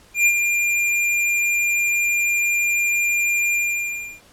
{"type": "tone with ADSR envelope", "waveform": "square", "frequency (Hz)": 2398, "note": "D7", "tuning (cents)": 36, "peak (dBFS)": -12, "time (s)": [0.14, 4.21], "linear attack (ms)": 120, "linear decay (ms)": 61, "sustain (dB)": -6, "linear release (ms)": 670, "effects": ["pink hiss -51 dBFS RMS until 4.32 s", "low-pass 12000 Hz 12 dB/octave"]}